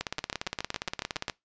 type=two click trains; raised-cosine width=0.2 ms; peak=-13 / -14 dBFS; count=23 / 9; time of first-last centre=0.01-1.282 / 0.19-1.298 s; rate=17.3 / 7.22 Hz; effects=noise-tail reverb RT60 0.2 s tail -23 dB re dry + resampled to 16000 Hz